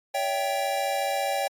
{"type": "chord", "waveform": "square", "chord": "C# diminished", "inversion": "none", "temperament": "equal with one note detuned", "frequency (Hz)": [564.7, 659.3, 784], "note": ["C#5", "E5", "G5"], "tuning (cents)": [32, 0, 0], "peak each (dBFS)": [-30, -34, -28], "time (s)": [0.14, 1.48], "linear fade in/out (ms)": 10, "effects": ["AAC 64 kbps"]}